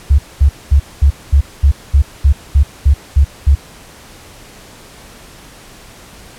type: tone bursts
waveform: sine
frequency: 70.1 Hz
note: C#2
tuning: 20 cents sharp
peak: -4 dBFS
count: 12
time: 0.1-3.552 s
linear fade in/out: 10 ms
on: 86 ms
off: 220 ms
effects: pink hiss -38 dBFS RMS until 6.38 s + low-pass 12000 Hz 12 dB/octave